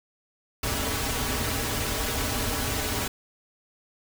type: noise with comb filter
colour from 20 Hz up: pink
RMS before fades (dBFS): -28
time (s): 0.63-3.08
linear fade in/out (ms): 5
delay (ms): 5.7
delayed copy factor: -0.85
effects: none